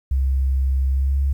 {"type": "tone with pitch glide", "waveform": "sine", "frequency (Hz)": [66.5, 68.81], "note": ["C2", "C#2"], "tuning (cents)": [29, -12], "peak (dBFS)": -16, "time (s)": [0.11, 1.33], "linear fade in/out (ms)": 5, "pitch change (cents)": 59, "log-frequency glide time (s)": [0.9, 1.19], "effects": ["9-bit"]}